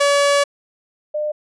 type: tone pair in turn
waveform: sawtooth / sine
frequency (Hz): 569 / 602.3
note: C#5 / D5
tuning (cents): +45 / +44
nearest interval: minor second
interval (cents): 99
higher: second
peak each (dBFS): -9 / -19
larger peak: first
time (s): 0-0.44 / 1.14-1.32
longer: first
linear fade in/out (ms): 10
effects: resampled to 22050 Hz